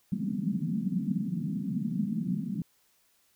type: band-pass noise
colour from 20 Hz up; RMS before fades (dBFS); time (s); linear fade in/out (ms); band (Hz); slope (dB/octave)
white; -31; 0.12-2.62; 2; 160 to 230; 48
effects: white hiss -68 dBFS RMS until 3.35 s